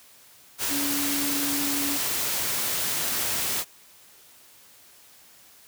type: tone in noise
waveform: sine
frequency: 284.3 Hz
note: C#4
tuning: 44 cents sharp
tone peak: -29 dBFS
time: 0.68-1.99 s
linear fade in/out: 50 ms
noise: white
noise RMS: -27 dBFS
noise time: 0.58-3.65 s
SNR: -5 dB
effects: white hiss -53 dBFS RMS until 5.67 s + high-pass 60 Hz 12 dB/octave